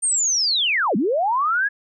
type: linear two-way sweep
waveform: sine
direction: down then up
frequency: 8870 to 177.6 to 1704 Hz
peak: -17 dBFS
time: 0.02-1.69 s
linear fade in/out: 20 ms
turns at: 0.96 s
effects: none